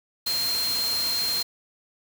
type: tone in noise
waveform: sine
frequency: 4186 Hz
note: C8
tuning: in tune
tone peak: -24 dBFS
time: 0.26-1.43 s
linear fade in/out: 10 ms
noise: white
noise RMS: -31 dBFS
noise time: 0.26-1.43 s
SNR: +4 dB
effects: none